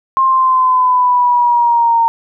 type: exponential sweep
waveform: sine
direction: down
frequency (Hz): 1064 to 917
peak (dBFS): -8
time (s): 0.17-2.08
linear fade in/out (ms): 0
effects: none